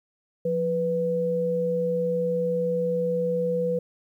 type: tone pair together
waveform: sine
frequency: 174.61 / 493.9 Hz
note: F3 / B4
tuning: 0 / 0 cents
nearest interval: octave + tritone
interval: 1800 cents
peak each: -29 / -23 dBFS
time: 0.45-3.79 s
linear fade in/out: 5 ms
effects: 10-bit